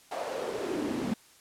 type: noise with high-pass filter sweep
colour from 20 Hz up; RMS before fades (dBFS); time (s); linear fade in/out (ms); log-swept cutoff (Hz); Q
brown; -33; 0.11-1.14; 5; 690 to 210; 3.6
effects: white hiss -58 dBFS RMS until 1.4 s + low-pass 11000 Hz 12 dB/octave